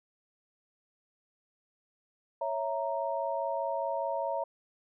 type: chord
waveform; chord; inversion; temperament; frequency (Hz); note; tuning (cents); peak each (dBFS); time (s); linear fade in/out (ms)
sine; A# diminished; first; equal; 554.4 / 659.3 / 932.3; C#5 / E5 / A#5; 0 / 0 / 0; -34; 2.41-4.44; 5
effects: none